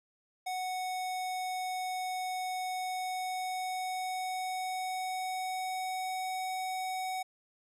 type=tone with pitch glide; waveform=square; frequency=740 to 748.2 Hz; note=F#5 to F#5; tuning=0 to +19 cents; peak=-34 dBFS; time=0.46-7.23 s; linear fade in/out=10 ms; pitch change=+19 cents; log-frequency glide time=2.7-6.44 s; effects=resampled to 32000 Hz